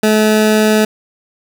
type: tone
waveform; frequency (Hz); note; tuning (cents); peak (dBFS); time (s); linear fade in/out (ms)
20% pulse; 215.3; A3; -37; -4; 0.03-0.85; 5
effects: none